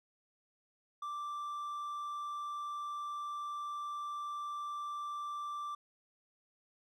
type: tone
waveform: triangle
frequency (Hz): 1174.7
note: D6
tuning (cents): 0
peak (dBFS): -36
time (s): 1.02-5.75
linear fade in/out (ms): 5
effects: none